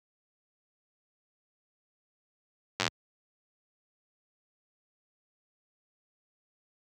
slowing click train, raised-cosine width 0.2 ms, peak -9 dBFS, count 8, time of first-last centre 2.8-2.879 s, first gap 10 ms, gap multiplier 1.04, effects high-pass 80 Hz 12 dB/octave

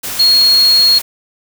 sine tone in noise, 4300 Hz, C8, 47 cents sharp, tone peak -6 dBFS, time 0.19-0.99 s, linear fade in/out 10 ms, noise white, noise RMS -22 dBFS, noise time 0.03-1.02 s, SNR +13 dB, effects none

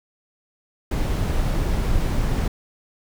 brown noise, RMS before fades -21 dBFS, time 0.91-2.48 s, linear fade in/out 5 ms, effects none

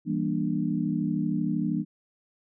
sine chord, E half-diminished seventh, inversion none, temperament just, 164.81 / 197.78 / 237.3 / 296.7 Hz, E3 / G3 / Bb3 / D4, 0 / +16 / +31 / +18 cents, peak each -30 dBFS, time 0.05-1.85 s, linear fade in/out 50 ms, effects none

